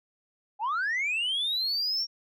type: linear sweep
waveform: sine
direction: up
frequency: 784 to 5590 Hz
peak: -24 dBFS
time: 0.59-2.07 s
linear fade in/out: 50 ms
effects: tanh soft clip ceiling -24 dBFS